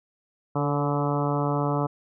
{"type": "harmonic tone with a mistuned harmonic", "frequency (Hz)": 144.2, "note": "D3", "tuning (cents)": -31, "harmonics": [1, 2, 3, 4, 5, 6, 7, 8, 9], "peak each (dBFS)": [-26, -29, -31, -32, -33, -34, -34, -35, -36], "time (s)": [0.55, 1.87], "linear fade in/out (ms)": 10, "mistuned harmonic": 3, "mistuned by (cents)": 22, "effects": []}